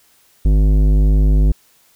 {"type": "tone with tanh clipping", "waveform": "sine", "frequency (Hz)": 51, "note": "G#1", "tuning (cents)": -31, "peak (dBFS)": -11, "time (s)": [0.45, 1.52], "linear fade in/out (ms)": 5, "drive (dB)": 14, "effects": ["white hiss -54 dBFS RMS until 1.95 s"]}